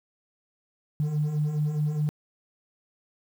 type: beating tone pair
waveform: triangle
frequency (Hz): 146.83 / 151.63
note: D3 / D#3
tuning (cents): 0 / -44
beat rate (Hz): 4.8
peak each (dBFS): -28 / -21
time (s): 1-2.09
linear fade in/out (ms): 0
effects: tanh soft clip ceiling -20 dBFS + 9-bit